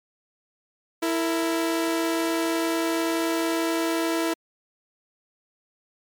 sawtooth tone pair together, 330 / 459.3 Hz, E4 / A#4, +2 / -26 cents, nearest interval tritone, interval 572 cents, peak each -19 / -27 dBFS, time 1.02-4.34 s, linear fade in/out 10 ms, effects MP3 96 kbps

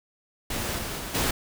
pink noise with level steps, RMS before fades -30 / -33 / -35 / -25 dBFS, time 0.5-1.31 s, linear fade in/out 5 ms, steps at 0.78 / 0.98 / 1.14 s, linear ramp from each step 10 ms, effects none

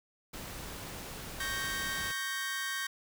pink noise, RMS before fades -43 dBFS, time 0.33-2.12 s, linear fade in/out 10 ms
sawtooth chord, G diminished, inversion second, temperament equal, 1108.7 / 1568 / 1864.7 Hz, Db6 / G6 / Bb6, 0 / 0 / 0 cents, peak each -38 / -33 / -34 dBFS, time 1.4-2.87 s, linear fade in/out 5 ms
effects none

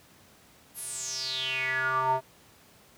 square tone with band-pass filter sweep, 130.81 Hz, C3, in tune, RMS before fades -30 dBFS, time 0.74-2.21 s, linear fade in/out 50 ms, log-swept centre 12000 to 750 Hz, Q 8, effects pink hiss -57 dBFS RMS until 2.97 s + high-pass 80 Hz 12 dB/octave

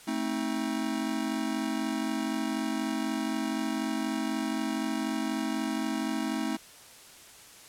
square chord, A diminished, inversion none, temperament just, 220 / 264 / 316.8 Hz, A3 / C4 / Eb4, 0 / +16 / +31 cents, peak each -34 dBFS, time 0.07-6.57 s, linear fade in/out 10 ms, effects white hiss -51 dBFS RMS until 7.68 s + low-pass 11000 Hz 12 dB/octave

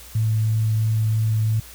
sine tone with vibrato, 110 Hz, A2, in tune, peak -17 dBFS, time 0.15-1.6 s, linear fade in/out 5 ms, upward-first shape triangle, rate 3 Hz, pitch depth 10 cents each way, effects added 60 Hz sine -45 dBFS peak until 1.74 s + white hiss -43 dBFS RMS until 1.74 s

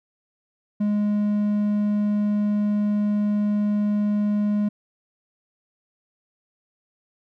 triangle tone, 207.7 Hz, G#3, in tune, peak -17 dBFS, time 0.8-4.69 s, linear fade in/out 10 ms, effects none

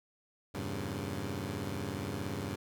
15% pulse chord, E diminished seventh, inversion none, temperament equal, 82.41 / 98 / 116.54 / 138.59 Hz, E2 / G2 / Bb2 / Db3, 0 / 0 / 0 / 0 cents, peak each -38 / -32 / -38 / -35 dBFS, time 0.54-2.56 s, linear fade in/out 10 ms, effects none

